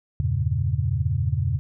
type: chord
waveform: sine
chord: E diminished seventh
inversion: none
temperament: equal with one note detuned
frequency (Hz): 83.08 / 98 / 116.54 / 138.59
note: E2 / G2 / Bb2 / Db3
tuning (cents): +14 / 0 / 0 / 0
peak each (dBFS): -26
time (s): 0.2-1.59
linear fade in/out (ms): 0
effects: none